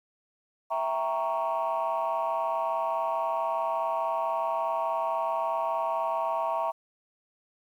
sine chord, E diminished seventh, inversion none, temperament equal, 659.3 / 784 / 932.3 / 1108.7 Hz, E5 / G5 / Bb5 / Db6, 0 / 0 / 0 / 0 cents, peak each -29 / -34 / -29 / -32 dBFS, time 0.7-6.72 s, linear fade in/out 20 ms, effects tanh soft clip ceiling -20 dBFS + 10-bit

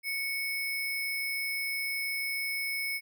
sine tone with sample-and-hold, 2217 Hz, C#7, in tune, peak -30 dBFS, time 0.03-3.01 s, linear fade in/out 50 ms, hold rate 7350 Hz, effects none

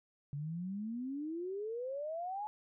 sine exponential sweep, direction up, 139.3 to 861 Hz, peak -37 dBFS, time 0.33-2.47 s, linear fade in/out 0 ms, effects none

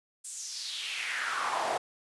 brown noise with high-pass filter sweep, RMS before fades -34 dBFS, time 0.24-1.78 s, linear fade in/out 10 ms, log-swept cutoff 8500 to 640 Hz, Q 3.5, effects resampled to 24000 Hz

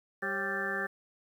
harmonic tone with a mistuned harmonic, 196 Hz, G3, in tune, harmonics 1 / 2 / 3 / 4 / 6 / 7 / 8 / 9, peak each -43 / -39 / -42 / -43 / -42 / -44 / -37 / -34 dBFS, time 0.22-0.87 s, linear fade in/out 10 ms, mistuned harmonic 3, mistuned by -120 cents, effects 10-bit

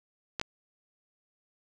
clicks, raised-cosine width 0.2 ms, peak -14 dBFS, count 2, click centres 0.397 / 0.414 s, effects none

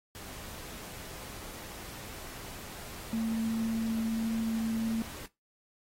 sine tone in noise, 224.8 Hz, A3, 37 cents sharp, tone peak -28 dBFS, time 3.13-5.02 s, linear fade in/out 0 ms, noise pink, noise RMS -45 dBFS, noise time 0.15-5.26 s, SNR +14 dB, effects noise-tail reverb RT60 0.2 s tail -18 dB re dry + AAC 48 kbps

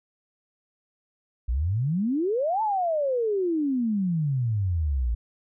sine exponential two-way sweep, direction up then down, 55 to 898 to 55 Hz, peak -22 dBFS, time 1.48-5.15 s, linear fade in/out 10 ms, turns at 2.62 s, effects none

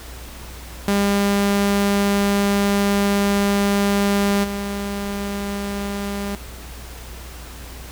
sawtooth tone with level steps, 200.9 Hz, G3, 43 cents sharp, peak -12 / -20 dBFS, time 0.88-6.35 s, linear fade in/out 0 ms, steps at 4.43 s, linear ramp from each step 20 ms, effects added 60 Hz sine -35 dBFS peak until 7.91 s + pink hiss -39 dBFS RMS until 7.91 s

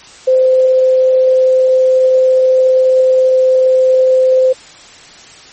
sine tone, 517 Hz, C5, 21 cents flat, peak -6 dBFS, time 0.27-4.53 s, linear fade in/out 10 ms, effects white hiss -37 dBFS RMS until 5.52 s + MP3 32 kbps

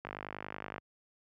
click train, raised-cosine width 0.5 ms, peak -24 dBFS, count 38, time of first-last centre 0.05-0.781 s, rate 50.6 Hz, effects high-pass 80 Hz 12 dB/octave

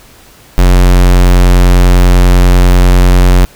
square tone, 45.07 Hz, F#1, 45 cents flat, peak -3 dBFS, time 0.58-3.45 s, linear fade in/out 0 ms, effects pink hiss -39 dBFS RMS until 3.55 s

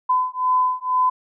sine beating tone pair, 1011 / 1013.1 Hz, B5 / B5, +40 / +44 cents, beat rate 2.1 Hz, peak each -20 dBFS, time 0.09-1.1 s, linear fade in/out 10 ms, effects none

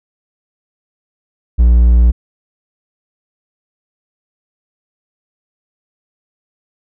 triangle tone, 59.1 Hz, A#1, 24 cents sharp, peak -3 dBFS, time 1.58-2.12 s, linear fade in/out 20 ms, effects none

